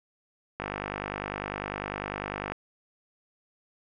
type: click train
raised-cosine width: 0.5 ms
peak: -16 dBFS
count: 97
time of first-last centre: 0.6-2.52 s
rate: 50 Hz
effects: none